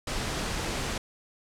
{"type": "noise", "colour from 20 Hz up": "pink", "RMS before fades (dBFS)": -31, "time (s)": [0.07, 0.98], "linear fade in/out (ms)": 5, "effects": ["low-pass 8000 Hz 12 dB/octave"]}